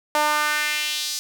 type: tone with high-pass filter sweep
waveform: sawtooth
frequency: 300 Hz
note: D4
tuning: 37 cents sharp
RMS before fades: -23 dBFS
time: 0.15-1.19 s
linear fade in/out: 0 ms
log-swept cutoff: 760 to 5200 Hz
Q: 2.1
effects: none